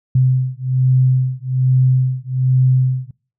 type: beating tone pair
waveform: sine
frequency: 128.5 / 129.7 Hz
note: C3 / C3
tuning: -31 / -15 cents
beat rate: 1.2 Hz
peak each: -15 dBFS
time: 0.15-3.11 s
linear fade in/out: 5 ms
effects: noise-tail reverb RT60 0.4 s tail -25 dB re dry